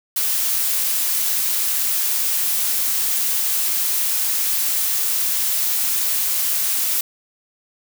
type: noise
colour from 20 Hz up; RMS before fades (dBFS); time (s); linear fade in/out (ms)
blue; -20; 0.16-7.01; 5
effects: none